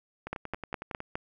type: two click trains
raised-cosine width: 0.5 ms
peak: -22 / -17 dBFS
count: 9 / 5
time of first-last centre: 0.27-1.004 / 0.33-1.155 s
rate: 10.9 / 4.85 Hz
effects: none